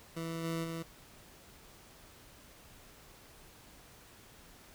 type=tone with level steps; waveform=20% pulse; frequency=164.7 Hz; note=E3; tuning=1 cent flat; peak=-32 / -29 / -33 dBFS; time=0.16-0.83 s; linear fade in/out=10 ms; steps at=0.43 / 0.63 s; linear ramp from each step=20 ms; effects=pink hiss -57 dBFS RMS until 4.74 s